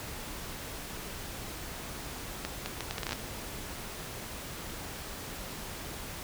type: accelerating click train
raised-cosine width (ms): 0.2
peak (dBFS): -16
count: 11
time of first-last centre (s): 2.45-3.13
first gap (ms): 210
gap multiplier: 0.7
effects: pink hiss -41 dBFS RMS until 6.23 s